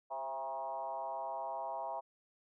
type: tone with frequency modulation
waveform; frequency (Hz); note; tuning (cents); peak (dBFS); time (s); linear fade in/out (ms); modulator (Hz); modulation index
sine; 807; G#5; -50; -37; 0.1-2.01; 20; 139; 1.5
effects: none